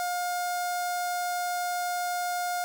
sawtooth tone with notch filter, 712 Hz, F5, 33 cents sharp, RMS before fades -30 dBFS, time 0-2.64 s, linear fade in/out 0 ms, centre 2700 Hz, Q 1.1, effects none

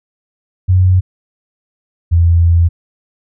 sine tone pair in turn, 92.2 / 84.76 Hz, F#2 / E2, -6 / +49 cents, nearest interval minor second, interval 145 cents, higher first, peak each -6 / -6 dBFS, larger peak neither, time 0.68-1.01 / 2.11-2.69 s, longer second, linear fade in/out 20 ms, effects none

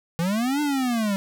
square linear two-way sweep, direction up then down, 161.2 to 300 to 192 Hz, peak -22 dBFS, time 0.19-1.16 s, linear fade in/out 0 ms, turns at 0.61 s, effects none

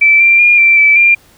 sine tone with pitch steps, 2324 / 2364 / 2417 / 2349 / 2313 / 2388 Hz, D7 / D7 / D7 / D7 / D7 / D7, -19 / +11 / +49 / 0 / -27 / +28 cents, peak -4 dBFS, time 0.01-1.15 s, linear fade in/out 10 ms, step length 190 ms, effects pink hiss -46 dBFS RMS until 1.37 s

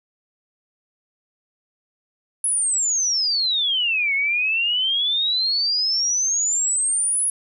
sine exponential two-way sweep, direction down then up, 10548 to 2174 to 10548 Hz, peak -18 dBFS, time 2.44-7.3 s, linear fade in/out 2 ms, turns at 4.14 s, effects none

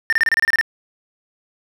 triangle tone bursts, 1806 Hz, A6, 45 cents sharp, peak -11 dBFS, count 10, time 0.1-0.612 s, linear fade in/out 0 ms, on 26 ms, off 28 ms, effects none

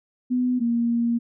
sine tone pair in turn, 249.8 / 234.8 Hz, B3 / A#3, +20 / +13 cents, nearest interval minor second, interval 107 cents, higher first, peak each -19 dBFS, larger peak neither, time 0.3-0.6 / 0.6-1.19 s, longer second, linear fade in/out 20 ms, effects none

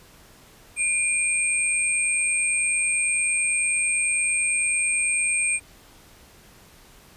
sine tone pair together, 2400 / 8469 Hz, D7 / C9, +37 / +20 cents, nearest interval octave + minor seventh, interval 2183 cents, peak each -23 dBFS, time 0.76-5.6 s, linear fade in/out 50 ms, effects pink hiss -51 dBFS RMS until 7.16 s + resampled to 32000 Hz

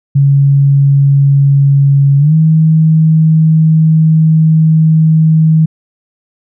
sine tone with pitch glide, 139.8 to 158.74 Hz, C#3 to D#3, +15 to +35 cents, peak -4 dBFS, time 0.15-5.66 s, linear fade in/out 10 ms, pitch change +220 cents, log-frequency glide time 2.18-2.34 s, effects none

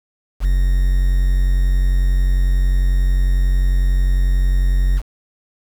triangle tone with quantisation, 45.56 Hz, F#1, 26 cents flat, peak -10 dBFS, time 0.4-5.02 s, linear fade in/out 50 ms, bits 6, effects none

